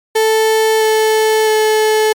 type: tone with pitch steps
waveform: 35% pulse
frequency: 440 / 436.5 / 432.9 Hz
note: A4 / A4 / A4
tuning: 0 / -14 / -28 cents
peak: -8 dBFS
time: 0.15-2.13 s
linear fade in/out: 10 ms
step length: 660 ms
effects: MP3 96 kbps